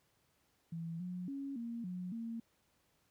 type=tone with pitch steps; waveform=sine; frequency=165.8 / 180 / 276.5 / 233.3 / 180.8 / 229.2 Hz; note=E3 / F#3 / C#4 / A#3 / F#3 / A#3; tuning=+10 / -47 / -4 / +2 / -40 / -29 cents; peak=-39 dBFS; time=0.72-2.4 s; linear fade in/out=5 ms; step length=280 ms; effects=pink hiss -75 dBFS RMS until 3.1 s + high-pass 60 Hz 12 dB/octave